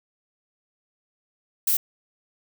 violet noise, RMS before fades -21 dBFS, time 1.67-1.77 s, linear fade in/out 5 ms, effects none

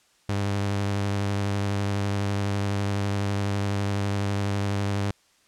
sawtooth tone with vibrato, 100 Hz, G2, 35 cents sharp, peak -20 dBFS, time 0.29-5.11 s, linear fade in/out 0 ms, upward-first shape triangle, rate 12 Hz, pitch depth 27 cents each way, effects white hiss -62 dBFS RMS until 5.47 s + low-pass 8000 Hz 12 dB/octave

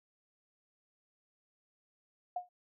sine tone with exponential decay, 718 Hz, F5, 48 cents sharp, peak -30 dBFS, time 2.36-2.49 s, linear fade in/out 5 ms, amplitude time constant 27 ms, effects none

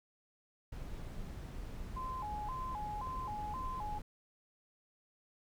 brown noise, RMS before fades -44 dBFS, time 0.72-4.02 s, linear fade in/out 5 ms
sine tone with vibrato, 932.3 Hz, A#5, in tune, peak -39 dBFS, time 1.96-3.99 s, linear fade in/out 10 ms, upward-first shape square, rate 1.9 Hz, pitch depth 180 cents each way
click, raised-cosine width 2 ms, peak -36 dBFS, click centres 3.072 s
effects none

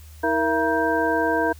sine tone cluster, 320.3 / 467.6 / 674 / 951 / 1570 Hz, E4 / A#4 / E5 / A#5 / G6, -50 / +5 / +38 / +34 / +2 cents, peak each -25 dBFS, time 0.23-1.53 s, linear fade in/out 10 ms, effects added 77 Hz sine -41 dBFS peak until 1.59 s + white hiss -52 dBFS RMS until 1.59 s

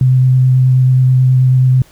sine tone with vibrato, 128.8 Hz, C3, 27 cents flat, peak -6 dBFS, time 0.01-1.82 s, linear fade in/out 2 ms, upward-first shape square, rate 9.3 Hz, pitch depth 9 cents each way, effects pink hiss -46 dBFS RMS until 1.91 s

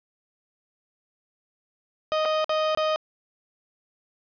30% pulse tone with dropouts, 622.3 Hz, D#5, in tune, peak -19 dBFS, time 2.12-2.96 s, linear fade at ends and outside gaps 0 ms, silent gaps 2.252-2.256 / 2.444-2.494 / 2.749-2.774 s, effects resampled to 11025 Hz + 9-bit

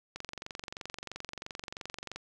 click train, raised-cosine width 0.2 ms, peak -22 dBFS, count 47, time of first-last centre 0.16-2.16 s, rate 23 Hz, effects none

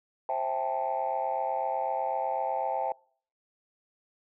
sine chord, A minor seventh, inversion first, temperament just, 528 / 660 / 792 / 880 Hz, C5 / E5 / G5 / A5, +16 / +2 / +18 / 0 cents, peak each -34 / -32 / -30 / -32 dBFS, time 0.29-2.92 s, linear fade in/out 2 ms, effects noise-tail reverb RT60 0.5 s tail -25 dB re dry + tanh soft clip ceiling -20 dBFS

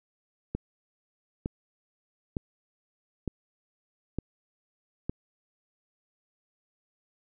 click train, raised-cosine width 3 ms, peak -17 dBFS, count 6, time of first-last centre 0.55-5.095 s, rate 1.1 Hz, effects none

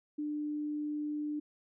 sine tone, 298.2 Hz, D4, 27 cents sharp, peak -33 dBFS, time 0.18-1.4 s, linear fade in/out 10 ms, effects none

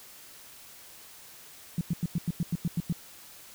sine tone bursts, 169.8 Hz, F3, 48 cents flat, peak -24 dBFS, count 10, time 1.78-2.926 s, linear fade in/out 2 ms, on 30 ms, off 94 ms, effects white hiss -50 dBFS RMS until 3.54 s

